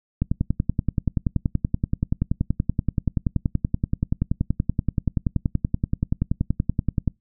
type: click train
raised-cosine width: 5 ms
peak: -8 dBFS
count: 73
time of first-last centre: 0.22-7.077 s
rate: 10.5 Hz
effects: noise-tail reverb RT60 0.2 s tail -26 dB re dry